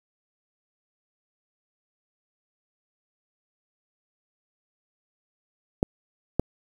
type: clicks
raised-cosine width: 2 ms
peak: -7 dBFS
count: 2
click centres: 5.829 / 6.396 s
effects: 7-bit